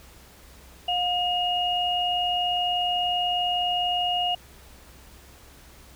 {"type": "tone pair together", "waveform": "sine", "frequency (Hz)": [715, 2860], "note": ["F5", "F7"], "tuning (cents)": [41, 41], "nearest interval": "2 octaves", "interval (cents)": 2400, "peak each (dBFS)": -25, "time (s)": [0.88, 4.35], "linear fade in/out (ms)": 5, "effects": ["added 64 Hz sine -52 dBFS peak until 5.95 s", "pink hiss -51 dBFS RMS until 5.95 s"]}